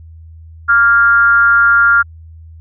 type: tone with frequency modulation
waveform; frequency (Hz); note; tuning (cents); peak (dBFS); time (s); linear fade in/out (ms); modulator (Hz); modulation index
sine; 1396.9; F6; 0; -6; 0.68-2.03; 20; 239; 0.48
effects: added 81 Hz sine -33 dBFS peak until 2.6 s